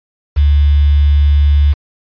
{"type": "tone with quantisation", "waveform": "sine", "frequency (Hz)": 72.4, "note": "D2", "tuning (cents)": -24, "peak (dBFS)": -6, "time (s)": [0.36, 1.74], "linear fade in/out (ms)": 20, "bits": 5, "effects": ["resampled to 11025 Hz"]}